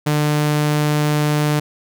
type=tone; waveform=sawtooth; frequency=149.5 Hz; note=D3; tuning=31 cents sharp; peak=-11 dBFS; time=0.06-1.6 s; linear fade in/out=10 ms; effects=none